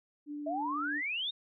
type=tone with vibrato; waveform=sine; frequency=293.7 Hz; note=D4; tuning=in tune; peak=-37 dBFS; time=0.26-1.02 s; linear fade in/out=50 ms; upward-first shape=triangle; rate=16 Hz; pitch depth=11 cents each way
type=exponential sweep; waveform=sine; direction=up; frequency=622.3 to 3767 Hz; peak=-32 dBFS; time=0.46-1.31 s; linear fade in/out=10 ms
effects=none